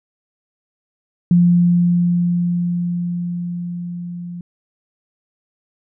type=tone with level ramp; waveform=sine; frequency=174.61 Hz; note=F3; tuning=in tune; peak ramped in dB=-8 to -27 dBFS; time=1.31-4.41 s; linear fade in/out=2 ms; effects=none